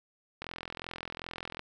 click train, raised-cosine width 0.3 ms, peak -22 dBFS, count 51, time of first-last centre 0.42-1.594 s, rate 42.6 Hz, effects none

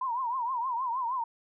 sine tone with vibrato, 987.8 Hz, B5, in tune, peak -28 dBFS, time 0.01-1.24 s, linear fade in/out 5 ms, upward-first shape triangle, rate 6.4 Hz, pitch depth 160 cents each way, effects none

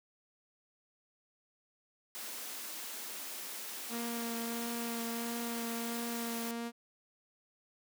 white high-pass noise, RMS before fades -43 dBFS, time 2.15-6.51 s, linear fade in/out 0 ms, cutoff 190 Hz, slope 96 dB/octave
sawtooth tone with vibrato, 233.1 Hz, A#3, in tune, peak -33 dBFS, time 3.89-6.72 s, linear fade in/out 50 ms, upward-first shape triangle, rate 1.5 Hz, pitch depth 16 cents each way
effects none

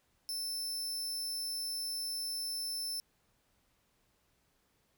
sawtooth tone, 5300 Hz, E8, 9 cents sharp, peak -33 dBFS, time 0.29-3 s, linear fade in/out 0 ms, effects pink hiss -74 dBFS RMS until 4.97 s

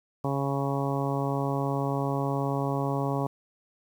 harmonic tone, 138.59 Hz, C#3, in tune, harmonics 1 / 2 / 3 / 4 / 5 / 6 / 7 / 8, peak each -29 / -32 / -34 / -35 / -36 / -37 / -37 / -38 dBFS, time 0.24-3.27 s, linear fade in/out 5 ms, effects 9-bit

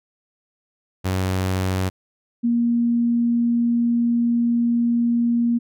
sawtooth / sine tone pair in turn, 93.7 / 236.1 Hz, F#2 / A#3, +22 / +22 cents, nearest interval octave + major third, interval 1600 cents, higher second, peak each -16 dBFS, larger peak neither, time 1.04-1.9 / 2.43-5.59 s, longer second, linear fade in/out 20 ms, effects none

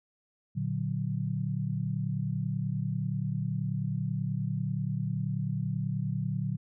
sine chord, Bb augmented, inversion none, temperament equal, 116.54 / 146.83 / 185 Hz, Bb2 / D3 / F#3, 0 / 0 / 0 cents, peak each -33 / -32 / -34 dBFS, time 0.55-6.57 s, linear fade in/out 20 ms, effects none

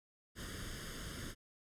pink noise with comb filter, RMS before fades -45 dBFS, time 0.35-1.35 s, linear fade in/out 50 ms, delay 0.6 ms, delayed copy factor +0.8, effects low-pass 11000 Hz 12 dB/octave

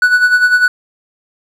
triangle tone with tremolo, 1480 Hz, F#6, in tune, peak -3 dBFS, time 0.02-0.68 s, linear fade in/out 2 ms, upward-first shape sine, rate 10 Hz, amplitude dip 65%, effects none

